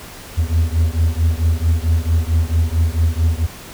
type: beating tone pair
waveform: triangle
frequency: 79.8 / 84.3 Hz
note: D#2 / E2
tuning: +44 / +39 cents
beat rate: 4.5 Hz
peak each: -14 / -15 dBFS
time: 0.37-3.47 s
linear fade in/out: 20 ms
effects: pink hiss -36 dBFS RMS until 3.73 s